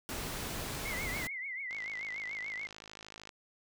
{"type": "noise", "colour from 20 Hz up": "pink", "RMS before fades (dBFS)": -39, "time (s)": [0.09, 1.27], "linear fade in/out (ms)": 0}
{"type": "tone with vibrato", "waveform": "sine", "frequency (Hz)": 2093, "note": "C7", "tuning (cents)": 0, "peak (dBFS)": -37, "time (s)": [0.85, 2.67], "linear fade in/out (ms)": 5, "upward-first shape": "triangle", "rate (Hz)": 6.9, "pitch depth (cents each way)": 130}
{"type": "click train", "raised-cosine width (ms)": 0.2, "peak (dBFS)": -30, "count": 85, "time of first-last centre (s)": [1.71, 3.292], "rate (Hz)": 53.1}
{"effects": []}